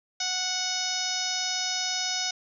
harmonic tone, 738 Hz, F#5, 5 cents flat, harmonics 1 / 2 / 3 / 4 / 5 / 6 / 7 / 8 / 9, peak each -37 / -38 / -37 / -38 / -34 / -39 / -31 / -34 / -39 dBFS, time 0.2-2.31 s, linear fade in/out 5 ms, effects none

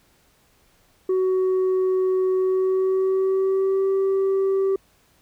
sine tone with pitch glide, 373.8 to 387.2 Hz, F#4 to G4, +18 to -21 cents, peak -15 dBFS, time 1.09-4.76 s, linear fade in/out 5 ms, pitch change +61 cents, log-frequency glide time 2.36-3.88 s, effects tanh soft clip ceiling -17 dBFS + pink hiss -60 dBFS RMS until 5.21 s

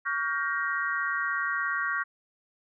sine chord, G half-diminished seventh, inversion second, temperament just, 1128.9 / 1411.2 / 1568 / 1881.6 Hz, Db6 / F6 / G6 / Bb6, +31 / +18 / 0 / +16 cents, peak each -32 dBFS, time 0.05-2.04 s, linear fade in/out 20 ms, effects none

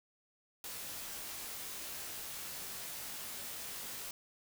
white noise with comb filter, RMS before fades -44 dBFS, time 0.64-4.11 s, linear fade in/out 2 ms, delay 19 ms, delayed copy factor -0.6, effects none

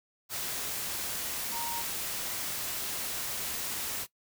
sine tone in noise, 932.3 Hz, A#5, in tune, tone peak -36 dBFS, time 1.51-1.84 s, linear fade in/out 50 ms, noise white, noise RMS -35 dBFS, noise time 0.29-4.07 s, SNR -4 dB, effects noise-tail reverb RT60 0.1 s tail -19 dB re dry

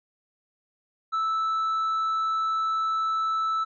sine tone with tanh clipping, 1314 Hz, E6, 6 cents flat, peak -24 dBFS, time 1.12-3.65 s, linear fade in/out 20 ms, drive 3 dB, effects none

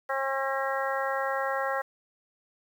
harmonic tone, 270 Hz, C#4, 45 cents flat, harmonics 2 / 3 / 4 / 5 / 6 / 7, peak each -31 / -33 / -34 / -35 / -36 / -36 dBFS, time 0.09-1.82 s, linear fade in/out 10 ms, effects 9-bit

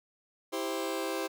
sawtooth chord, C major, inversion first, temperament just, 327 / 392.4 / 523.3 Hz, E4 / G4 / C5, -14 / +2 / 0 cents, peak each -32 dBFS, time 0.52-1.28 s, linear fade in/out 20 ms, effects none

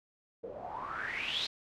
white noise with low-pass filter sweep, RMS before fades -38 dBFS, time 0.43-1.47 s, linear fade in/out 10 ms, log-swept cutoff 450 to 4200 Hz, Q 8.1, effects none

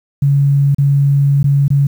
sine tone with dropouts, 140.6 Hz, C#3, 25 cents sharp, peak -8 dBFS, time 0.22-1.87 s, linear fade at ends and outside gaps 5 ms, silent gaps 0.747-0.783 / 1.43-1.441 / 1.681-1.703 s, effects 7-bit

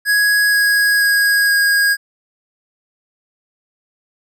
square tone with pitch steps, 1665 / 1655.4 / 1645.9 / 1636.4 Hz, G#6 / G#6 / G#6 / G#6, +4 / -6 / -16 / -26 cents, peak -12 dBFS, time 0.05-1.97 s, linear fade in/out 50 ms, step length 480 ms, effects none

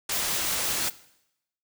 white low-pass noise, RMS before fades -30 dBFS, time 0.09-0.89 s, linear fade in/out 5 ms, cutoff 10000 Hz, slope 24 dB/octave
violet noise with tremolo, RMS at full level -30 dBFS, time 0.12-0.9 s, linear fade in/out 0 ms, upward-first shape square, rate 5.8 Hz, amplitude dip 30%
effects noise-tail reverb RT60 0.8 s tail -18 dB re dry

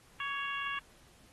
harmonic tone with a mistuned harmonic, 554.4 Hz, C#5, in tune, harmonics 2 / 3 / 4 / 5 / 6, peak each -38 / -39 / -44 / -40 / -47 dBFS, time 0.2-0.79 s, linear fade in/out 2 ms, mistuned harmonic 2, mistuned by +30 cents, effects pink hiss -62 dBFS RMS until 1.32 s + AAC 32 kbps

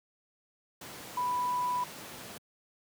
sine tone in noise, 989 Hz, B5, 2 cents sharp, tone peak -28 dBFS, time 1.17-1.84 s, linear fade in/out 5 ms, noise pink, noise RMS -44 dBFS, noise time 0.81-2.38 s, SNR +13 dB, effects high-pass 150 Hz 12 dB/octave

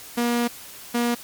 sawtooth tone pair in turn, 238.6 / 238.6 Hz, A#3 / A#3, +41 / +41 cents, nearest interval unison, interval 0 cents, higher neither, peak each -16 dBFS, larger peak neither, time 0.17-0.48 / 0.94-1.15 s, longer first, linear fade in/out 10 ms, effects white hiss -41 dBFS RMS until 1.23 s + MP3 96 kbps

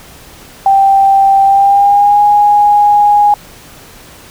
sine tone with pitch glide, 784 to 825.8 Hz, G5 to G#5, 0 to -10 cents, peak -4 dBFS, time 0.66-3.34 s, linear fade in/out 2 ms, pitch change +90 cents, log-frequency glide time 1.44-2.22 s, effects pink hiss -36 dBFS RMS until 4.3 s

